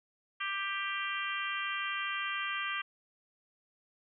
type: harmonic tone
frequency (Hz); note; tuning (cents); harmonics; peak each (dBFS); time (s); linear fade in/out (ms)
394.2; G4; +10; 3 / 4 / 5 / 6 / 7 / 8; -38 / -39 / -40 / -41 / -41 / -42; 0.4-2.82; 10
effects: none